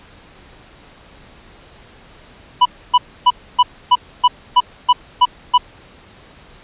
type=tone bursts; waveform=square; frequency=987.8 Hz; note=B5; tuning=in tune; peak=-7 dBFS; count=10; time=2.61-5.58 s; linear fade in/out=10 ms; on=45 ms; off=280 ms; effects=pink hiss -44 dBFS RMS until 6.63 s + resampled to 8000 Hz